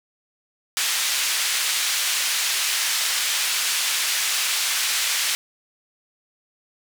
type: band-pass noise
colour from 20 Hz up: pink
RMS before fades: -23 dBFS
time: 0.77-5.35 s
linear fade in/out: 0 ms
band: 2200 to 11000 Hz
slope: 12 dB/octave
effects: none